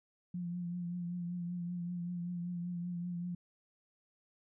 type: tone with vibrato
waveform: sine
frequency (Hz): 175.1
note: F3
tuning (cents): +5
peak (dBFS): -36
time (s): 0.34-3.35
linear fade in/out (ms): 5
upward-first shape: triangle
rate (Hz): 5.2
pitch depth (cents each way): 39
effects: none